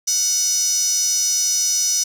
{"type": "tone with high-pass filter", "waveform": "sawtooth", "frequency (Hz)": 737, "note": "F#5", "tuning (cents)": -7, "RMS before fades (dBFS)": -19, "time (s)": [0.07, 2.04], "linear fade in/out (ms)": 10, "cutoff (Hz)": 5700, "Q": 10, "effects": []}